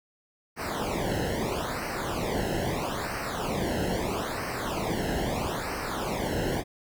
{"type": "noise with flanger", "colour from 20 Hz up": "brown", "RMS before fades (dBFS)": -30, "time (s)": [0.56, 6.64], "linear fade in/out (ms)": 50, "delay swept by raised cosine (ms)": [0.28, 0.86], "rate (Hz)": 0.77, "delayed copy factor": -0.95, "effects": []}